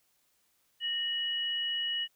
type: tone pair together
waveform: sine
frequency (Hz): 1837 / 2921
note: A#6 / F#7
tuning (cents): -26 / -23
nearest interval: minor sixth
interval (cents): 803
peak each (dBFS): -39 / -30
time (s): 0.8-2.08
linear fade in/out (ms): 50
effects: white hiss -72 dBFS RMS until 2.15 s